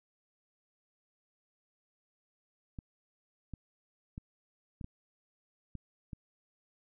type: clicks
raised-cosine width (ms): 5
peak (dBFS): -29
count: 7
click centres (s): 2.788 / 3.537 / 4.179 / 4.812 / 4.844 / 5.753 / 6.132
effects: none